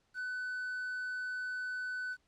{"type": "tone with quantisation", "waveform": "triangle", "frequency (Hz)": 1500, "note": "F#6", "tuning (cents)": 23, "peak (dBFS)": -34, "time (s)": [0.14, 2.17], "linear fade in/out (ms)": 50, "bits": 10, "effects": ["pink hiss -75 dBFS RMS until 2.27 s", "low-pass 7000 Hz 12 dB/octave"]}